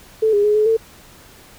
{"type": "tone with pitch steps", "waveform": "sine", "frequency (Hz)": [439.1, 409, 419.5, 427.2, 449.1], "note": ["A4", "G#4", "G#4", "G#4", "A4"], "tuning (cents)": [-4, -26, 17, 49, 35], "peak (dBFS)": -12, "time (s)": [0.22, 0.77], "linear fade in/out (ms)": 10, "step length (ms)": 110, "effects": ["pink hiss -45 dBFS RMS until 1.58 s"]}